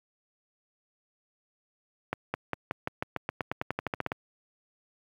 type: accelerating click train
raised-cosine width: 0.5 ms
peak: -14 dBFS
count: 18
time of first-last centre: 2.13-4.119 s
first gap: 210 ms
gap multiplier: 0.92
effects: high-pass 80 Hz 12 dB/octave + 9-bit